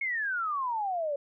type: exponential sweep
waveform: sine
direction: down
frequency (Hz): 2207 to 554.4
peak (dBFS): -28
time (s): 0.01-1.16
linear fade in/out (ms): 5
effects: none